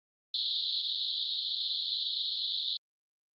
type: band-pass noise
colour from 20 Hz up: white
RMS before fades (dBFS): -33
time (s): 0.34-2.77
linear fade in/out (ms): 2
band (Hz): 3400 to 4300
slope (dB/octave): 96
effects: Opus 48 kbps